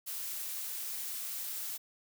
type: noise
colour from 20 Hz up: blue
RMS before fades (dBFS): -39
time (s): 0.06-1.78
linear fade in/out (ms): 20
effects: none